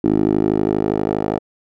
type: tone with band-pass filter sweep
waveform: 10% pulse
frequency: 52.4 Hz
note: G#1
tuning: 16 cents sharp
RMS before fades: -18 dBFS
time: 0.04-1.39 s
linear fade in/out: 5 ms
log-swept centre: 320 to 520 Hz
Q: 2.8
effects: none